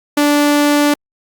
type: tone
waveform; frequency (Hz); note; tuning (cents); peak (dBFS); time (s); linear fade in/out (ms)
sawtooth; 292; D4; -10; -6; 0.17-0.94; 5
effects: Opus 48 kbps